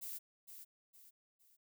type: noise with echo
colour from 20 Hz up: violet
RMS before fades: -45 dBFS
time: 0.01-0.19 s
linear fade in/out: 20 ms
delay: 460 ms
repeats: 3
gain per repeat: -8 dB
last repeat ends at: 1.57 s
effects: none